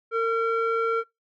square tone with low-pass filter, 455.8 Hz, A#4, 39 cents flat, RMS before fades -24 dBFS, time 0.11-1.04 s, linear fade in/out 50 ms, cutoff 1600 Hz, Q 3.8, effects noise-tail reverb RT60 0.2 s tail -24 dB re dry

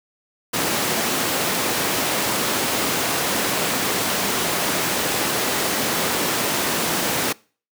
pink high-pass noise, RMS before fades -22 dBFS, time 0.53-7.33 s, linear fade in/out 10 ms, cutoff 220 Hz, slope 12 dB/octave, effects noise-tail reverb RT60 0.4 s tail -24 dB re dry

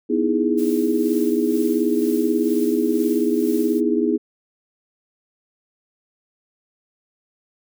sine chord, E major seventh, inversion second, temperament equal with one note detuned, 246.9 / 311.1 / 329.6 / 414.1 Hz, B3 / D#4 / E4 / G#4, 0 / 0 / 0 / -5 cents, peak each -22 dBFS, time 0.09-4.18 s, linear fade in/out 20 ms
blue noise with tremolo, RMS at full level -37 dBFS, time 0.57-3.81 s, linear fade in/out 20 ms, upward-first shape sine, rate 2.1 Hz, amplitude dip 45%
effects none

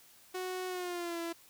sawtooth tone with pitch glide, 368.7 to 336.2 Hz, F#4 to E4, -6 to +34 cents, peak -32 dBFS, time 0.34-1.33 s, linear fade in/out 10 ms, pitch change -160 cents, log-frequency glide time 0.68-1.19 s, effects white hiss -60 dBFS RMS until 1.49 s

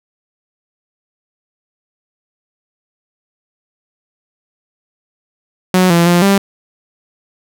sawtooth tone with pitch steps, 184.1 / 170.3 / 174.6 / 197.6 Hz, F#3 / F3 / F3 / G3, -8 / -43 / 0 / +14 cents, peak -4 dBFS, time 5.74-6.38 s, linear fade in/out 2 ms, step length 160 ms, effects none

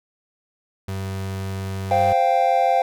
35% pulse tone, 96.2 Hz, G2, 32 cents flat, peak -24 dBFS, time 0.88-2.13 s, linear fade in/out 5 ms
triangle chord, C suspended fourth, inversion none, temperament equal, 523.3 / 698.5 / 784 Hz, C5 / F5 / G5, 0 / 0 / 0 cents, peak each -20 / -17 / -17 dBFS, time 1.91-2.82 s, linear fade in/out 2 ms
effects none

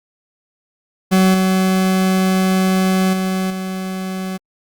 40% pulse tone with level steps, 188 Hz, F#3, 28 cents sharp, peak -9 / -12 / -16 / -21 dBFS, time 1.11-4.38 s, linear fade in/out 20 ms, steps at 1.34 / 3.13 / 3.5 s, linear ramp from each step 5 ms, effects Opus 48 kbps

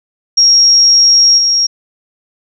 sine tone with level steps, 5590 Hz, F8, 1 cent sharp, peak -4 / -8 dBFS, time 0.37-1.67 s, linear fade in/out 10 ms, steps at 1.37 s, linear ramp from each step 20 ms, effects none

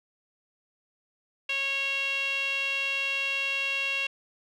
sawtooth tone with band-pass filter, 549 Hz, C#5, 17 cents flat, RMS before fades -29 dBFS, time 1.49-4.07 s, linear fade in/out 5 ms, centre 2800 Hz, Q 6.8, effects none

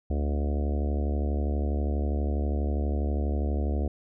harmonic tone, 72.3 Hz, D2, 27 cents flat, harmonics 1 / 3 / 4 / 5 / 6 / 7 / 8 / 9 / 10, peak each -25 / -35 / -37 / -39 / -41 / -42 / -43 / -44 / -45 dBFS, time 0.1-3.88 s, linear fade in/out 5 ms, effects none

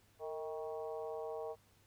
harmonic tone with a mistuned harmonic, 158.2 Hz, D#3, 29 cents sharp, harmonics 3 / 4 / 5 / 6 / 7, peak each -42 / -45 / -49 / -54 / -55 dBFS, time 0.19-1.56 s, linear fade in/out 50 ms, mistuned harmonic 3, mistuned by -57 cents, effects added 100 Hz sine -70 dBFS peak until 1.86 s + pink hiss -70 dBFS RMS until 1.86 s

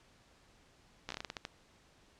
slowing click train, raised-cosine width 0.2 ms, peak -22 dBFS, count 10, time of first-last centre 1.09-1.451 s, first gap 14 ms, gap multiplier 1.25, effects pink hiss -65 dBFS RMS until 2.19 s + low-pass 7000 Hz 12 dB/octave

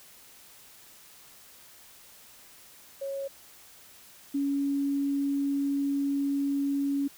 sine tone pair in turn, 550 / 280 Hz, C#5 / C#4, -14 / +18 cents, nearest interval octave, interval 1168 cents, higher first, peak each -31 / -25 dBFS, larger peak second, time 3.01-3.28 / 4.34-7.08 s, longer second, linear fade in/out 10 ms, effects white hiss -53 dBFS RMS until 7.17 s

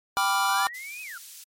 square chord, G dominant seventh, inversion none, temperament equal, 784 / 987.8 / 1174.7 / 1396.9 Hz, G5 / B5 / D6 / F6, 0 / 0 / 0 / 0 cents, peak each -28 dBFS, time 0.17-0.67 s, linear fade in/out 0 ms
sine linear two-way sweep, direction up then down, 1322 to 2572 to 1322 Hz, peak -36 dBFS, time 0.44-1.18 s, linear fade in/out 5 ms, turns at 1.02 s
pink high-pass noise, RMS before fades -45 dBFS, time 0.74-1.44 s, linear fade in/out 5 ms, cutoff 4700 Hz, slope 12 dB/octave
effects MP3 64 kbps

